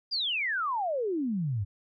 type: exponential sweep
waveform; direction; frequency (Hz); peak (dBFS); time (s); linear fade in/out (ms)
sine; down; 4978 to 92.5; -27; 0.11-1.65; 20
effects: none